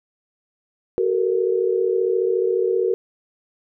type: tone cluster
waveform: sine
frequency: 375.9 / 434.8 / 469.5 Hz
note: F#4 / A4 / A#4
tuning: +27 / -21 / +12 cents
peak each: -20 / -25 / -21 dBFS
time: 0.98-2.94 s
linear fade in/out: 0 ms
effects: none